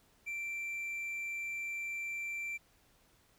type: tone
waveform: triangle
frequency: 2349 Hz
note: D7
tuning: in tune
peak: -35 dBFS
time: 0.26-2.58 s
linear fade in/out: 20 ms
effects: pink hiss -68 dBFS RMS until 3.38 s